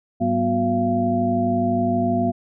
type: tone cluster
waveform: sine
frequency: 104.4 / 191.1 / 243.2 / 362.7 / 684 Hz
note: G#2 / G3 / B3 / F#4 / F5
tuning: +10 / -44 / -26 / -34 / -36 cents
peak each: -27 / -27 / -21 / -28 / -22 dBFS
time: 0.2-2.32 s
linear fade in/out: 20 ms
effects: none